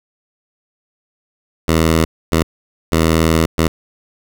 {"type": "tone bursts at uneven times", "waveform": "10% pulse", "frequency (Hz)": 81, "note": "E2", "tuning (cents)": -30, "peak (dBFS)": -3, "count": 4, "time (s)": [[1.68, 2.05], [2.32, 2.43], [2.92, 3.46], [3.58, 3.68]], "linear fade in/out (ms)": 5, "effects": []}